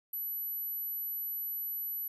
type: tone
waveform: sine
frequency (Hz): 11840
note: F#9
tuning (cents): 0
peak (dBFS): -34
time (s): 0.13-2.08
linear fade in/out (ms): 5
effects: none